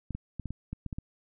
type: clicks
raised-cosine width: 5 ms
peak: -23 dBFS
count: 9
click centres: 0.107 / 0.15 / 0.397 / 0.457 / 0.506 / 0.73 / 0.863 / 0.928 / 0.985 s
effects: none